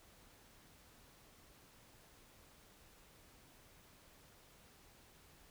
silence, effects pink hiss -64 dBFS RMS until 5.5 s

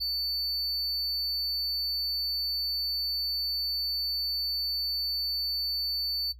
triangle tone, 4500 Hz, C#8, 25 cents sharp, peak -26 dBFS, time 0-6.33 s, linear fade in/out 20 ms, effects noise-tail reverb RT60 0.1 s tail -19 dB re dry + added 60 Hz sine -46 dBFS peak until 6.39 s

